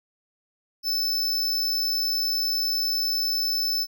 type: tone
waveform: square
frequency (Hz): 5270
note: E8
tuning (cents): -1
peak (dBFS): -23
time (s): 0.83-3.87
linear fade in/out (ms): 50
effects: none